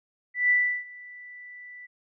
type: tone with ADSR envelope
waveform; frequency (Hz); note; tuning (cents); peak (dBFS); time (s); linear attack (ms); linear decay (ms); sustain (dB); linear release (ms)
sine; 1975.5; B6; 0; -17; 0.34-1.87; 160; 340; -24; 20
effects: none